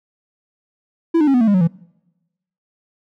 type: tone with pitch steps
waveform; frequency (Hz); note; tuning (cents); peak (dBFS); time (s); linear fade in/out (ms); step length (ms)
triangle; 332.1 / 301 / 272.9 / 247.4 / 224.2 / 203.3 / 184.24 / 167.01; E4 / D4 / C#4 / B3 / A3 / G#3 / F#3 / E3; +13 / +43 / -27 / +3 / +33 / -37 / -7 / +23; -9; 1.14-1.676; 10; 67
effects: noise-tail reverb RT60 1.0 s tail -26 dB re dry